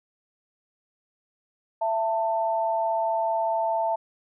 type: tone pair together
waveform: sine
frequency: 666.4 / 891 Hz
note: E5 / A5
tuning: +19 / +22 cents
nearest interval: perfect fourth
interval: 503 cents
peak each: -25 dBFS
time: 1.81-3.96 s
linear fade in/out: 10 ms
effects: none